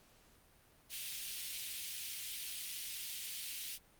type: high-pass noise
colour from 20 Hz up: pink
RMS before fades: -43 dBFS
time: 0.89-3.79 s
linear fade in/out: 50 ms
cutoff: 2600 Hz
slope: 24 dB/octave
effects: pink hiss -66 dBFS RMS until 3.99 s + Opus 48 kbps